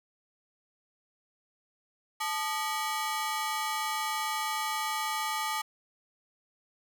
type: ring-modulated tone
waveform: sawtooth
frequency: 1046.5 Hz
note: C6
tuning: in tune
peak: -23 dBFS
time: 2.2-5.62 s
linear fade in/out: 10 ms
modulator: 175 Hz
effects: none